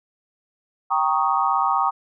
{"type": "chord", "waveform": "sine", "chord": "Eb dominant seventh", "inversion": "first", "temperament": "equal", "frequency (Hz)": [784, 932.3, 1108.7, 1244.5], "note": ["G5", "Bb5", "Db6", "Eb6"], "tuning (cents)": [0, 0, 0, 0], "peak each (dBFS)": -23, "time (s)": [0.9, 1.91], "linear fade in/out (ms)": 20, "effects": []}